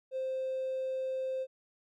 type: tone with hard clipping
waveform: triangle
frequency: 523.3 Hz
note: C5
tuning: in tune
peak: -32 dBFS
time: 0.11-1.47 s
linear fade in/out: 50 ms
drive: 3 dB
effects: none